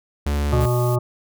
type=tone; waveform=45% pulse; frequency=72.4 Hz; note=D2; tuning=24 cents flat; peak=-19 dBFS; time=0.26-0.66 s; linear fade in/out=5 ms
type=harmonic tone; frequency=122.3 Hz; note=B2; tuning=16 cents flat; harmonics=1 / 3 / 5 / 7 / 9 / 10; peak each=-18 / -24 / -26 / -31 / -33 / -32 dBFS; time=0.52-0.99 s; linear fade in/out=10 ms
type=noise; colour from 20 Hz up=blue; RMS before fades=-36 dBFS; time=0.6-0.96 s; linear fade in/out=10 ms
effects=none